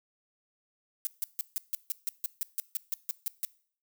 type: noise bursts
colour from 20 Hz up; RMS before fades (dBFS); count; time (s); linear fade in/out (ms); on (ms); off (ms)
violet; -31; 15; 1.05-3.45; 0; 20; 150
effects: noise-tail reverb RT60 0.5 s tail -21 dB re dry